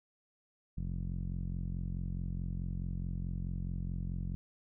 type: tone with low-pass filter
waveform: sawtooth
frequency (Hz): 44.67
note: F1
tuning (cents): +40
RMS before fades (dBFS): -37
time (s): 0.77-4.35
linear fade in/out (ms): 0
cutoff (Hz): 170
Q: 2.6
effects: none